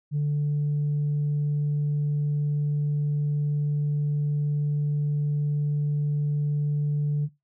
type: tone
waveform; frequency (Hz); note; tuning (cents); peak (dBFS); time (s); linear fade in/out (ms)
sine; 146.83; D3; 0; -20; 0.11-7.29; 50
effects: noise-tail reverb RT60 0.2 s tail -19 dB re dry + tanh soft clip ceiling -20 dBFS